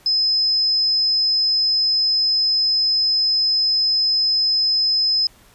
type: tone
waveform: sine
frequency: 5100 Hz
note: D#8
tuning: 42 cents sharp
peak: -15 dBFS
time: 0.06-5.27 s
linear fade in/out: 2 ms
effects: pink hiss -51 dBFS RMS until 5.54 s + resampled to 32000 Hz